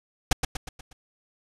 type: noise with echo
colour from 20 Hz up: pink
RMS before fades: -18 dBFS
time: 0.31-0.33 s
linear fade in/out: 5 ms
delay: 120 ms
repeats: 5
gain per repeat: -6 dB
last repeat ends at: 0.93 s
effects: low-pass 9000 Hz 12 dB/octave